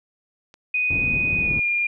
click, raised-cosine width 0.2 ms, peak -29 dBFS, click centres 0.541 s
sine tone with pitch glide, 2489 to 2410 Hz, D#7 to D7, 0 to +44 cents, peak -19 dBFS, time 0.74-1.87 s, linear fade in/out 5 ms, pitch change -56 cents, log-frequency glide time 1.39-1.66 s
white low-pass noise, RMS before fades -30 dBFS, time 0.9-1.6 s, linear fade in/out 5 ms, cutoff 210 Hz, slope 12 dB/octave
effects none

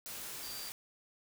sine tone in noise, 4699 Hz, D8, in tune, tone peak -46 dBFS, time 0.43-0.69 s, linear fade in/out 0 ms, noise white, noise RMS -44 dBFS, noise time 0.06-0.72 s, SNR -5 dB, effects none

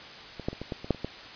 clicks, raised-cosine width 2 ms, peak -24 / -14 / -25 / -22 / -18 / -25 / -9 / -29 / -17 dBFS, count 9, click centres 0.397 / 0.485 / 0.53 / 0.616 / 0.722 / 0.845 / 0.907 / 0.947 / 1.046 s, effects white hiss -44 dBFS RMS until 1.35 s + resampled to 11025 Hz

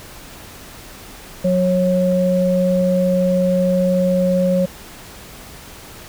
sine tone pair together, 182.4 / 546.2 Hz, F#3 / C#5, -24 / -26 cents, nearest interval octave + perfect fifth, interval 1898 cents, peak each -16 dBFS, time 1.44-4.66 s, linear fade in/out 10 ms, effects pink hiss -38 dBFS RMS until 6.08 s

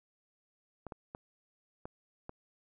clicks, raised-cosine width 1 ms, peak -28 dBFS, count 5, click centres 0.867 / 0.922 / 1.149 / 1.855 / 2.294 s, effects none

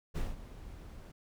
brown noise with ADSR envelope, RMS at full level -33 dBFS, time 0.14-1.12 s, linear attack 30 ms, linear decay 180 ms, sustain -14 dB, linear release 11 ms, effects none

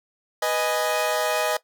sawtooth chord, G# minor, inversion first, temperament equal, 493.9 / 622.3 / 830.6 Hz, B4 / D#5 / G#5, 0 / 0 / 0 cents, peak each -24 / -20 / -24 dBFS, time 0.42-1.57 s, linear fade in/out 5 ms, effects noise-tail reverb RT60 0.1 s tail -17 dB re dry

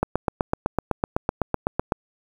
click train, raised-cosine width 1 ms, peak -6 dBFS, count 16, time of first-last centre 0.03-1.922 s, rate 7.93 Hz, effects 7-bit

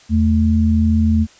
sine tone pair together, 82.41 / 220 Hz, E2 / A3, 0 / 0 cents, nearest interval octave + perfect fourth, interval 1700 cents, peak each -14 dBFS, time 0.09-1.27 s, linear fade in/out 50 ms, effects white hiss -47 dBFS RMS until 1.39 s + resampled to 16000 Hz

